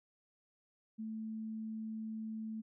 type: tone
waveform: sine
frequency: 220 Hz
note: A3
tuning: in tune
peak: -39 dBFS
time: 0.98-2.62 s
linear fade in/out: 20 ms
effects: none